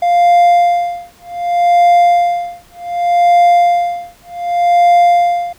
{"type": "tone with tremolo", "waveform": "triangle", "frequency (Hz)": 698.5, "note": "F5", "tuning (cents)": 0, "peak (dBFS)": -3, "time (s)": [0.02, 5.53], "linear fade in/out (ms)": 5, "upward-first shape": "sine", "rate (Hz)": 0.66, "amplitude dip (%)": 100, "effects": ["pink hiss -46 dBFS RMS until 5.58 s"]}